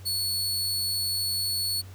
sawtooth tone, 4408 Hz, C#8, 11 cents flat, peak -23 dBFS, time 0.05-1.82 s, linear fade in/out 20 ms, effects added 94 Hz sine -41 dBFS peak until 1.94 s + pink hiss -53 dBFS RMS until 1.94 s

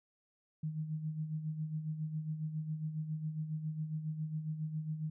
sine tone with tremolo, 155.56 Hz, D#3, in tune, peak -33 dBFS, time 0.63-5.1 s, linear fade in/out 5 ms, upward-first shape sine, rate 7.3 Hz, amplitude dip 60%, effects none

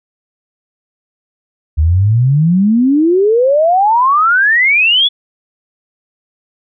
sine exponential sweep, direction up, 73.42 to 3484 Hz, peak -7 dBFS, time 1.77-5.09 s, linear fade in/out 20 ms, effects none

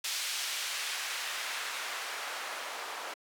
white noise with band-pass filter sweep, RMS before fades -37 dBFS, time 0.04-3.14 s, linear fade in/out 5 ms, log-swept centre 3600 to 760 Hz, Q 0.74, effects high-pass 400 Hz 12 dB/octave

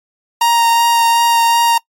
45% pulse tone with vibrato, 932.3 Hz, A#5, in tune, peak -9 dBFS, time 0.41-1.78 s, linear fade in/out 5 ms, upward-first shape sine, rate 2.7 Hz, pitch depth 11 cents each way, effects noise-tail reverb RT60 0.1 s tail -24 dB re dry + MP3 64 kbps

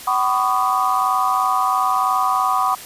sine tone cluster, 758 / 1000 / 1121 / 1224 Hz, F#5 / B5 / C#6 / D#6, +42 / +21 / +19 / -29 cents, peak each -21 dBFS, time 0.07-2.75 s, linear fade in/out 5 ms, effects white hiss -36 dBFS RMS until 2.85 s + resampled to 32000 Hz

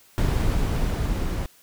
brown noise with level ramp, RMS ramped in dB -21 to -26 dBFS, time 0.18-1.46 s, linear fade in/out 0 ms, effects white hiss -55 dBFS RMS until 1.62 s

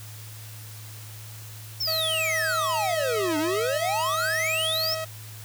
square exponential two-way sweep, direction down then up, 5540 to 292.2 to 5540 Hz, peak -25 dBFS, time 1.8-4.95 s, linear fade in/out 10 ms, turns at 3.38 s
sawtooth tone, 639 Hz, D#5, 46 cents sharp, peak -25 dBFS, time 1.87-5.05 s, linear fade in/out 10 ms
effects added 108 Hz sine -40 dBFS peak until 5.44 s + white hiss -45 dBFS RMS until 5.44 s

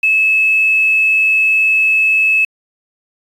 sine tone with quantisation, 2599 Hz, E7, 25 cents flat, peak -9 dBFS, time 0.03-2.45 s, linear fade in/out 5 ms, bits 6, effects resampled to 32000 Hz

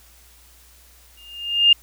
sine tone with exponential growth, 2816 Hz, F7, 14 cents sharp, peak -7 dBFS, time 1.17-1.73 s, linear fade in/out 5 ms, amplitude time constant 120 ms, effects added 60 Hz sine -52 dBFS peak until 1.82 s + white hiss -52 dBFS RMS until 1.82 s

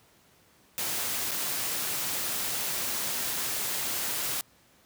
white noise with dropouts, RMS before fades -31 dBFS, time 0.78-4.41 s, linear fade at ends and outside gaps 0 ms, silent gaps 1.31-1.316 s, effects pink hiss -61 dBFS RMS until 4.85 s + high-pass 80 Hz 12 dB/octave

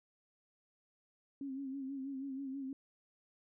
sine tone with vibrato, 270.8 Hz, C#4, 40 cents flat, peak -39 dBFS, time 1.41-2.73 s, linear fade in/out 2 ms, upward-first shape sine, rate 6.2 Hz, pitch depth 56 cents each way, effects none

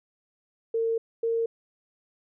sine tone pair in turn, 454.9 / 458.3 Hz, A#4 / A#4, -42 / -29 cents, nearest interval unison, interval 13 cents, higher second, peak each -23 dBFS, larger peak neither, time 0.74-0.98 / 1.23-1.46 s, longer first, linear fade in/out 5 ms, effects none

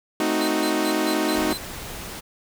sawtooth chord, A diminished seventh, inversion none, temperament equal, 220 / 261.6 / 311.1 / 370 Hz, A3 / C4 / Eb4 / Gb4, 0 / 0 / 0 / 0 cents, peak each -25 / -25 / -19 / -23 dBFS, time 0.2-1.53 s, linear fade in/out 2 ms
sawtooth tone bursts, 4063 Hz, B7, 48 cents sharp, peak -27 dBFS, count 6, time 0.41-1.574 s, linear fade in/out 2 ms, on 69 ms, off 150 ms
pink noise, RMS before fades -35 dBFS, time 1.34-2.21 s, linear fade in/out 20 ms
effects none

